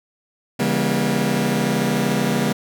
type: chord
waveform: sawtooth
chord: C# diminished seventh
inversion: none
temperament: just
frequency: 138.59 / 166.31 / 199.57 / 239.5 Hz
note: C#3 / E3 / G3 / Bb3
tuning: 0 / +16 / +31 / +47 cents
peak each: -21 / -22 / -18 / -18 dBFS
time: 0.59-2.53 s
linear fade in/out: 10 ms
effects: none